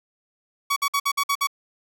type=tone bursts; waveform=sawtooth; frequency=1127 Hz; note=C#6; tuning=28 cents sharp; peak=-16 dBFS; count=7; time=0.7-1.472 s; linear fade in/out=10 ms; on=64 ms; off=54 ms; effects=none